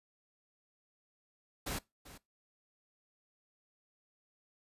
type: noise with echo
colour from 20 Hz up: pink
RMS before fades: -38 dBFS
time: 1.66-1.79 s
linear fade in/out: 10 ms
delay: 390 ms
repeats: 1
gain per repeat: -15 dB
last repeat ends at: 2.18 s
effects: noise-tail reverb RT60 0.2 s tail -21 dB re dry + resampled to 32000 Hz